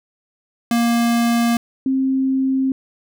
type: tone pair in turn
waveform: square / sine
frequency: 234.6 / 265.3 Hz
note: A#3 / C4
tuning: +11 / +24 cents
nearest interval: major second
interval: 213 cents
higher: second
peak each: -15 dBFS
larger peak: neither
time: 0.71-1.57 / 1.86-2.72 s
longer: neither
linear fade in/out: 2 ms
effects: none